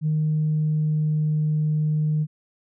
sine tone with pitch glide, 154.4 to 153.07 Hz, D#3 to D#3, -13 to -28 cents, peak -18 dBFS, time 0.01-2.27 s, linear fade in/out 50 ms, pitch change -15 cents, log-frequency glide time 0.16-1.39 s, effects tanh soft clip ceiling -15 dBFS

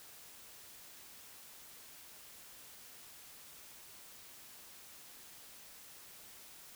silence, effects white hiss -55 dBFS RMS until 6.75 s

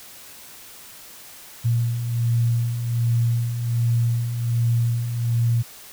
sine beating tone pair, 116.54 / 117.84 Hz, A#2 / A#2, 0 / +19 cents, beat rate 1.3 Hz, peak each -27 / -19 dBFS, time 1.64-5.63 s, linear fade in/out 20 ms, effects white hiss -43 dBFS RMS until 5.92 s

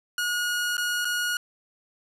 sawtooth tone with dropouts, 1445 Hz, F#6, 41 cents flat, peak -21 dBFS, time 0.18-1.37 s, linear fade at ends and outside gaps 2 ms, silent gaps 0.769-0.779 / 1.047-1.052 s, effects resampled to 32000 Hz + 10-bit

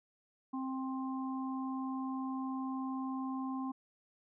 harmonic tone, 263.3 Hz, C4, 11 cents sharp, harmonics 1 / 3 / 4, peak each -36 / -46 / -44 dBFS, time 0.53-3.72 s, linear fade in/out 10 ms, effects none

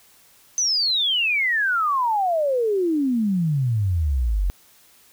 sine exponential sweep, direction down, 6200 to 43.35 Hz, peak -18 dBFS, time 0.58-4.5 s, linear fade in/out 0 ms, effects white hiss -54 dBFS RMS until 5.12 s

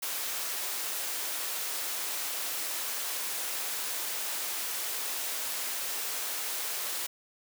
white high-pass noise, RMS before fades -34 dBFS, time 0.02-7.07 s, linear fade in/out 10 ms, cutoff 400 Hz, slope 12 dB/octave, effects none

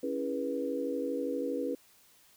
sine chord, C# minor seventh, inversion none, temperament equal with one note detuned, 277.2 / 329.6 / 415.3 / 487.9 Hz, C#4 / E4 / G#4 / B4, 0 / 0 / 0 / -21 cents, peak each -35 / -39 / -39 / -34 dBFS, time 0.03-1.75 s, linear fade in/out 5 ms, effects white hiss -62 dBFS RMS until 2.36 s

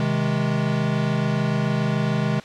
square chord, Ab major, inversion first, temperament equal with one note detuned, 130.81 / 157.74 / 207.7 Hz, C3 / Eb3 / Ab3, 0 / +24 / 0 cents, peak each -25 dBFS, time 0-2.4 s, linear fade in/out 2 ms, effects white hiss -43 dBFS RMS until 2.44 s + low-pass 4000 Hz 12 dB/octave

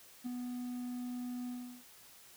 triangle tone with ADSR envelope, 246.9 Hz, B3, in tune, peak -32 dBFS, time 0.24-1.84 s, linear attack 25 ms, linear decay 6 ms, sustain -4 dB, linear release 360 ms, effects white hiss -58 dBFS RMS until 2.36 s

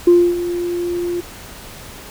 sine tone with ADSR envelope, 349.2 Hz, F4, in tune, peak -4 dBFS, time 0.07-1.21 s, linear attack 6 ms, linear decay 270 ms, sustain -14 dB, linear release 13 ms, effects tanh soft clip ceiling -2 dBFS + pink hiss -36 dBFS RMS until 2.1 s

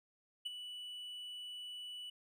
triangle tone with ADSR envelope, 2960 Hz, F#7, in tune, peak -34 dBFS, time 0.45-2.1 s, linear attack 13 ms, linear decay 20 ms, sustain -9 dB, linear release 6 ms, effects none

